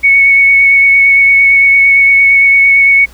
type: tone with vibrato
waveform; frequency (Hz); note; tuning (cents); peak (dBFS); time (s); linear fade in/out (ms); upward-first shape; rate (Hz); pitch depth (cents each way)
sine; 2217; C#7; 0; -3; 0.03-3.06; 20; triangle; 8.8; 15
effects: added 60 Hz sine -36 dBFS peak until 3.13 s + pink hiss -41 dBFS RMS until 3.13 s